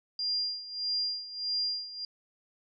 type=tone with tremolo; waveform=sine; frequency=4800 Hz; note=D8; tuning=37 cents sharp; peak=-27 dBFS; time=0.19-2.05 s; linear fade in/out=2 ms; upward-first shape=sine; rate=1.6 Hz; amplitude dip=80%; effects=none